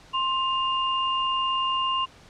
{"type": "tone pair together", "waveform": "sine", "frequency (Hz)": [1053, 2811], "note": ["C6", "F7"], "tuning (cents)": [11, 11], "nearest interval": "octave + perfect fourth", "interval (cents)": 1700, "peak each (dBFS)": [-24, -27], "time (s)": [0.13, 2.06], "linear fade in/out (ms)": 20, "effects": ["pink hiss -51 dBFS RMS until 2.29 s", "low-pass 6000 Hz 12 dB/octave"]}